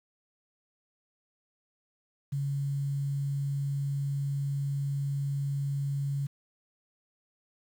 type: tone with quantisation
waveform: sine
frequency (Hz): 140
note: C#3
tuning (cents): +18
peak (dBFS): -28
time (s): 2.32-6.27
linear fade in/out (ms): 10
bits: 9
effects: none

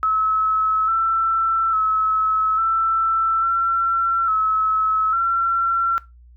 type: tone with pitch steps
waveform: sine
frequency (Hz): 1293 / 1336 / 1293 / 1332 / 1354 / 1293 / 1358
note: E6 / E6 / E6 / E6 / E6 / E6 / F6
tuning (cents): -34 / +23 / -34 / +18 / +46 / -34 / -49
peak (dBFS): -16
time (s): 0.03-5.98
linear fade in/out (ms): 0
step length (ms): 850
effects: noise-tail reverb RT60 0.2 s tail -18 dB re dry + added 60 Hz sine -44 dBFS peak until 6.36 s

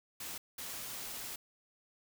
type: noise bursts at uneven times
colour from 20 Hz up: white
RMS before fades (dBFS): -43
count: 2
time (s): 0.2-0.38 / 0.58-1.36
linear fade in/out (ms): 5
effects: none

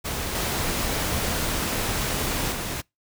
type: noise with level steps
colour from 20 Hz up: pink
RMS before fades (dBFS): -29 / -26 / -30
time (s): 0.04-2.82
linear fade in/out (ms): 20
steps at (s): 0.35 / 2.52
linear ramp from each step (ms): 2
effects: noise-tail reverb RT60 0.2 s tail -26 dB re dry

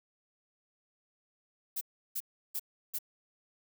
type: noise bursts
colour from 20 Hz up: violet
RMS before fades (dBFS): -35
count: 4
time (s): 1.76-2.988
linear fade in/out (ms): 10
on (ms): 52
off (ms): 340
effects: none

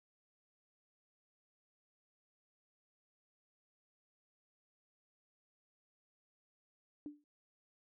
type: tone with exponential decay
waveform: sine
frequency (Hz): 294.4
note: D4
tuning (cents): +4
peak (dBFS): -39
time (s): 7.06-7.24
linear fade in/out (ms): 1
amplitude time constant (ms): 39
effects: noise-tail reverb RT60 0.1 s tail -25 dB re dry

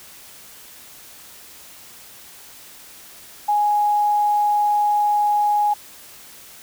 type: tone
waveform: sine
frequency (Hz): 831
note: G#5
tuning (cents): +1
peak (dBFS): -15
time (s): 3.48-5.74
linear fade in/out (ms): 10
effects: white hiss -43 dBFS RMS until 6.62 s

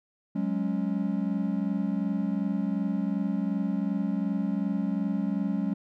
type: chord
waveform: triangle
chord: F# suspended second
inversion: none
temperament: equal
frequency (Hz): 185 / 207.7 / 277.2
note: F#3 / G#3 / C#4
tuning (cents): 0 / 0 / 0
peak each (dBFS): -28 / -27 / -30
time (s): 0.35-5.74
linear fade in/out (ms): 10
effects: none

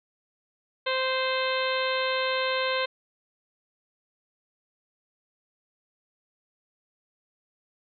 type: harmonic tone with a mistuned harmonic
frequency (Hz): 521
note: C5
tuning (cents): -7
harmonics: 1 / 2 / 3 / 4 / 5 / 6 / 7 / 8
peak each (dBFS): -28 / -31 / -33 / -34 / -35 / -36 / -36 / -37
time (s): 0.86-2.86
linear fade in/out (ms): 10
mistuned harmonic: 8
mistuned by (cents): -22
effects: none

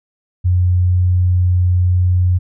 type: tone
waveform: sine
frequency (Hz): 90.1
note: F#2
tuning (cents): -45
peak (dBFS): -10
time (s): 0.44-2.39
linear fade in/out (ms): 20
effects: none

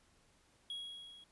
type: tone with level ramp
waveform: triangle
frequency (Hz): 3313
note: G#7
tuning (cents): -5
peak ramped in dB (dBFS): -38 to -54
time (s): 0.7-1.24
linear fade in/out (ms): 2
effects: pink hiss -70 dBFS RMS until 1.31 s + resampled to 24000 Hz

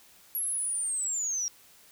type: linear sweep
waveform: sine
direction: down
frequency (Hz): 11460 to 5588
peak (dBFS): -28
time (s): 0.35-1.48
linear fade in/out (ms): 0
effects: white hiss -57 dBFS RMS until 1.91 s

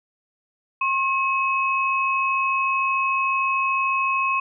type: tone pair together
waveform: sine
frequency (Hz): 1075.5 / 2558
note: C6 / D#7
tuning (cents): +47 / +47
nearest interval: octave + minor third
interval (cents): 1500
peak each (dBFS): -21 / -23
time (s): 0.81-4.4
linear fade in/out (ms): 5
effects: none

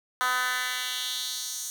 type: tone with high-pass filter sweep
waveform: 10% pulse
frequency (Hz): 251.8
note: B3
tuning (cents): +34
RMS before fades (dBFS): -30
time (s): 0.21-1.7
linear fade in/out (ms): 0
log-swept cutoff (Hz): 1200 to 6700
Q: 2
effects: none

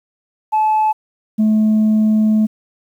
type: tone pair in turn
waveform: sine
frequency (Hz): 864 / 216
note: A5 / A3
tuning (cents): -32 / -32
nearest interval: 2 octaves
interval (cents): 2400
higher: first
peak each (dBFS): -10 / -8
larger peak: second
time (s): 0.52-0.93 / 1.38-2.47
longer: second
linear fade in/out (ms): 20
effects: tanh soft clip ceiling -9 dBFS + 8-bit

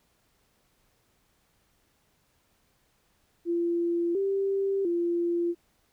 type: tone with pitch steps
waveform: sine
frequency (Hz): 342.2 / 392.1 / 343.9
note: F4 / G4 / F4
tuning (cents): -35 / 0 / -27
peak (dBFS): -24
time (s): 3.45-5.55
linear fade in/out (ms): 50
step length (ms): 700
effects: pink hiss -69 dBFS RMS until 5.92 s

